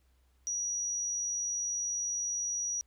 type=tone; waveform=sine; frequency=5800 Hz; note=F#8; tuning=35 cents flat; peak=-31 dBFS; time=0.47-2.81 s; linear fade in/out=0 ms; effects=added 64 Hz sine -65 dBFS peak until 2.86 s + pink hiss -75 dBFS RMS until 2.86 s